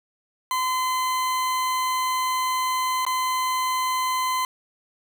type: tone with dropouts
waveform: 40% pulse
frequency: 1025 Hz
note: C6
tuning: 36 cents flat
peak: -21 dBFS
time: 0.51-4.45 s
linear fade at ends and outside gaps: 1 ms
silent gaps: 3.051-3.065 s
effects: none